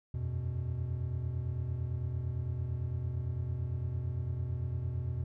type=chord; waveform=triangle; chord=E suspended second; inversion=none; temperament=equal with one note detuned; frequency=83.61 / 92.5 / 123.47 Hz; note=E2 / F#2 / B2; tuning=+25 / 0 / 0 cents; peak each=-35 / -38 / -33 dBFS; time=0.14-5.24 s; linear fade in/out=5 ms; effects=none